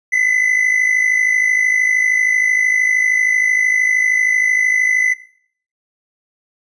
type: tone pair together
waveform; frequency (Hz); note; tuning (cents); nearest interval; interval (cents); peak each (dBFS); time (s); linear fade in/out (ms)
triangle; 2007 / 2060; B6 / C7; +27 / -28; unison; 45; -12 / -16; 0.12-5.14; 10
effects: noise-tail reverb RT60 0.6 s tail -19 dB re dry + resampled to 22050 Hz